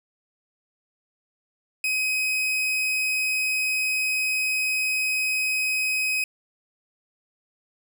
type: tone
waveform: 40% pulse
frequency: 2526 Hz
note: D#7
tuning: 26 cents sharp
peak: -21 dBFS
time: 1.84-6.24 s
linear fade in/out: 2 ms
effects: none